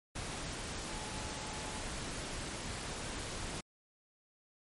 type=tone in noise; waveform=sine; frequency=859 Hz; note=A5; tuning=42 cents flat; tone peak=-50 dBFS; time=0.88-1.83 s; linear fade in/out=10 ms; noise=pink; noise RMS=-41 dBFS; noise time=0.15-3.61 s; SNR=-12 dB; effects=MP3 48 kbps